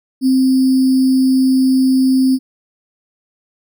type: tone with sample-and-hold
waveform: sine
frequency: 261.4 Hz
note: C4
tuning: 1 cent flat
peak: -9 dBFS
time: 0.21-2.39 s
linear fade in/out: 50 ms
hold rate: 4900 Hz
effects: none